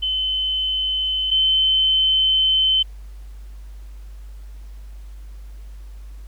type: tone pair in turn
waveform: sine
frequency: 3051 / 3069 Hz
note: G7 / G7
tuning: -48 / -37 cents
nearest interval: unison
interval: 11 cents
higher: second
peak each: -19 / -14 dBFS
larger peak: second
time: 0.02-1.31 / 1.31-2.83 s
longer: second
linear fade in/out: 10 ms
effects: added 50 Hz sine -34 dBFS peak until 6.27 s + pink hiss -56 dBFS RMS until 6.27 s